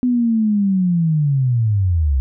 sine linear sweep, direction down, 252.3 to 63.5 Hz, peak -13 dBFS, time 0.03-2.2 s, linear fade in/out 0 ms, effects none

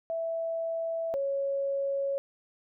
sine tone pair in turn, 659.3 / 553.1 Hz, E5 / C#5, 0 / -4 cents, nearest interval minor third, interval 304 cents, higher first, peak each -29 / -27 dBFS, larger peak second, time 0.1-1.14 / 1.14-2.18 s, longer neither, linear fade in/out 0 ms, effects none

